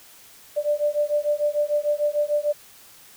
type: beating tone pair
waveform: sine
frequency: 587.3 / 594 Hz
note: D5 / D5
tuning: 0 / +20 cents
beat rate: 6.7 Hz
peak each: -23 dBFS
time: 0.56-2.53 s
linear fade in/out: 20 ms
effects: white hiss -49 dBFS RMS until 3.16 s